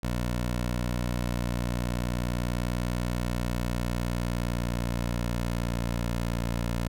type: tone with pitch glide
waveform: 15% pulse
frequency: 60.3 to 58.35 Hz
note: B1 to A#1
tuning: -41 to +2 cents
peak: -21 dBFS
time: 0.03-6.88 s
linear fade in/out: 5 ms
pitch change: -57 cents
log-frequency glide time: 3.11-6.34 s
effects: none